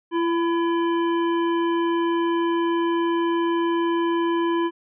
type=harmonic tone with a mistuned harmonic; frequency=338.3 Hz; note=E4; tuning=45 cents sharp; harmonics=1 / 3 / 5 / 7 / 9; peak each=-20 / -26 / -35 / -43 / -39 dBFS; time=0.11-4.71 s; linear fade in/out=50 ms; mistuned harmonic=3; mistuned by=-24 cents; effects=none